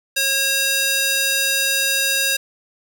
square tone with high-pass filter, 543 Hz, C#5, 36 cents flat, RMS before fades -19 dBFS, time 0.16-2.37 s, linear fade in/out 10 ms, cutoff 2300 Hz, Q 0.69, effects none

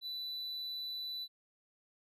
triangle tone, 3979 Hz, B7, 12 cents sharp, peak -37 dBFS, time 0.01-1.28 s, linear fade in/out 50 ms, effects resampled to 32000 Hz

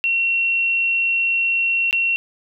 sine tone with dropouts, 2728 Hz, F7, 41 cents flat, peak -16 dBFS, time 0.04-2.16 s, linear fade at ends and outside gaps 0 ms, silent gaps 1.91-1.928 s, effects none

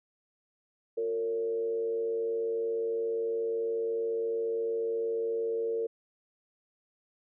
sine tone with frequency modulation, 457.1 Hz, A#4, 34 cents flat, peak -28 dBFS, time 0.97-5.87 s, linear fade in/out 10 ms, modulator 103 Hz, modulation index 0.44, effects none

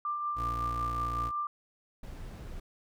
sine tone with tremolo, 1186 Hz, D6, 17 cents sharp, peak -29 dBFS, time 0.05-1.47 s, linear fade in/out 2 ms, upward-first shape triangle, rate 5.4 Hz, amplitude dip 40%
30% pulse tone, 58.7 Hz, A#1, 13 cents sharp, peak -33 dBFS, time 0.35-1.32 s, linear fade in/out 50 ms
brown noise, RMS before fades -42 dBFS, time 2.03-2.6 s, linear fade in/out 5 ms
effects none

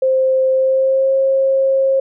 sine tone with pitch glide, 524 to 536.9 Hz, C5 to C5, +2 to +45 cents, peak -11 dBFS, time 0.02-2 s, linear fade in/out 5 ms, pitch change +43 cents, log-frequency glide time 0.53-1.14 s, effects none

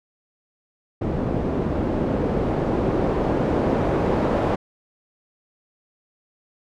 white noise with low-pass filter sweep, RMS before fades -22 dBFS, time 1.01-4.56 s, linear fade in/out 10 ms, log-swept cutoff 340 to 590 Hz, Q 0.92, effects none

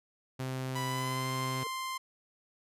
sawtooth tone, 130.4 Hz, C3, 5 cents flat, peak -30 dBFS, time 0.39-1.64 s, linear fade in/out 10 ms
sawtooth tone with pitch glide, 987.8 to 1046.5 Hz, B5 to C6, 0 to 0 cents, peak -31 dBFS, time 0.75-1.98 s, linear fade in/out 10 ms, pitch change +100 cents, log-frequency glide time 0.86-1.29 s
triangle tone with exponential growth, 455.6 Hz, A#4, 40 cents flat, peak -36 dBFS, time 1.57-1.67 s, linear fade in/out 2 ms, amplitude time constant 21 ms
effects resampled to 32000 Hz

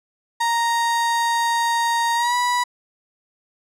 35% pulse tone with pitch glide, 932.3 to 979.8 Hz, A#5 to B5, 0 to -14 cents, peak -16 dBFS, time 0.4-2.64 s, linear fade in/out 10 ms, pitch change +86 cents, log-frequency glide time 2.15-2.35 s, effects low-pass 10000 Hz 12 dB/octave

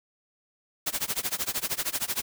white noise with tremolo, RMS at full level -27 dBFS, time 0.86-2.22 s, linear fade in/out 10 ms, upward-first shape sine, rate 13 Hz, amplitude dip 95%, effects none

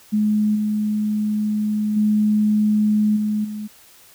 sine tone with level steps, 211.7 Hz, G#3, 33 cents sharp, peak -15 / -18 / -14 / -18 / -26 dBFS, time 0.12-3.68 s, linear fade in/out 20 ms, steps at 0.55 / 1.96 / 3.16 / 3.44 s, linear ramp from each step 10 ms, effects white hiss -49 dBFS RMS until 4.14 s

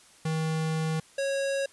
square tone pair in turn, 159 / 549.8 Hz, D#3 / C#5, +38 / -14 cents, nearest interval octave + major sixth, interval 2148 cents, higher second, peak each -27 / -27 dBFS, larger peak neither, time 0.25-1 / 1.18-1.66 s, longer first, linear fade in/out 5 ms, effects white hiss -56 dBFS RMS until 1.72 s + resampled to 24000 Hz

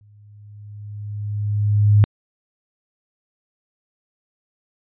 sine tone with exponential growth, 103.83 Hz, G#2, in tune, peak -8 dBFS, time 0.01-2.04 s, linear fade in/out 0 ms, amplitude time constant 440 ms, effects resampled to 8000 Hz

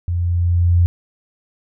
sine tone with level ramp, 87 Hz, F2, 6 cents flat, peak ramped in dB -17 to -9 dBFS, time 0.08-0.86 s, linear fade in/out 0 ms, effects none

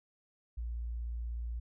sine tone, 58.27 Hz, A#1, in tune, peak -35 dBFS, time 0.57-1.6 s, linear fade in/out 10 ms, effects none

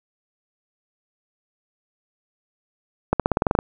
accelerating click train, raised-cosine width 1 ms, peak -3 dBFS, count 10, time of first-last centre 3.13-3.589 s, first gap 67 ms, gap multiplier 0.93, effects none

